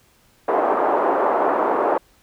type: band-pass noise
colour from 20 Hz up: white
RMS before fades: -19 dBFS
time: 0.48-1.98 s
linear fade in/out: 5 ms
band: 330 to 1000 Hz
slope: 24 dB/octave
effects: pink hiss -57 dBFS RMS until 2.22 s